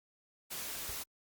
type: noise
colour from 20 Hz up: white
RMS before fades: -41 dBFS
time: 0.5-1.04 s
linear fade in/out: 20 ms
type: noise with exponential decay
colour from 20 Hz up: brown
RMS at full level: -42 dBFS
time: 0.89-1.03 s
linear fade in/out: 1 ms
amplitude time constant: 29 ms
effects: Opus 48 kbps